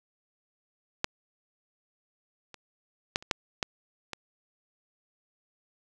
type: clicks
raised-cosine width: 0.2 ms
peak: -8 / -27 / -8 / -29 / -7 / -10 / -18 dBFS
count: 7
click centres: 1.044 / 2.543 / 3.159 / 3.225 / 3.312 / 3.628 / 4.133 s
effects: none